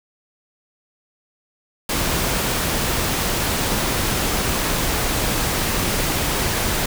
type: noise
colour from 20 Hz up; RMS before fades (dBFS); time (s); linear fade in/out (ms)
pink; -21; 1.89-6.86; 5
effects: none